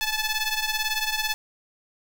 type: ring-modulated tone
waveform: 10% pulse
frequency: 868 Hz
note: A5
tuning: 24 cents flat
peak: -13 dBFS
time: 0.01-1.34 s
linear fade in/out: 0 ms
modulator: 877 Hz
effects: none